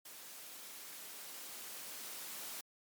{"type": "noise with level ramp", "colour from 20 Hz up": "white", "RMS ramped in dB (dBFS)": [-52, -45], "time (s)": [0.05, 2.61], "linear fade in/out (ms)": 5, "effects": ["high-pass 200 Hz 12 dB/octave", "MP3 96 kbps"]}